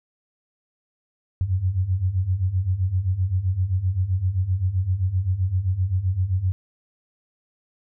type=beating tone pair; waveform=sine; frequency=88.3 / 96 Hz; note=F2 / G2; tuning=+20 / -36 cents; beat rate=7.7 Hz; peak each=-25 / -21 dBFS; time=1.41-6.52 s; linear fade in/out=0 ms; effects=none